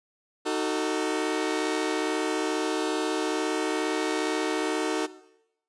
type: chord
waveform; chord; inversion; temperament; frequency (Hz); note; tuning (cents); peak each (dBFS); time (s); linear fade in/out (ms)
sawtooth; D# diminished; none; just; 311.1 / 373.4 / 448; D#4 / F#4 / A4; 0 / +16 / +31; -26; 0.45-5.07; 20
effects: noise-tail reverb RT60 0.8 s tail -17 dB re dry + resampled to 22050 Hz